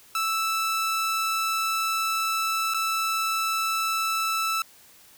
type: tone with dropouts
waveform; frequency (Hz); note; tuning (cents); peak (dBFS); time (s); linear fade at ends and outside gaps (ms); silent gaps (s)
sawtooth; 1318.5; E6; 0; -20; 0.15-4.62; 2; 2.738-2.744
effects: white hiss -53 dBFS RMS until 5.17 s